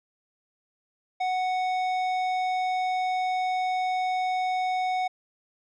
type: tone with tanh clipping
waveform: triangle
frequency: 740 Hz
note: F#5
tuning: in tune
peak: -26 dBFS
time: 1.2-5.08 s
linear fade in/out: 10 ms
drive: 16 dB
effects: none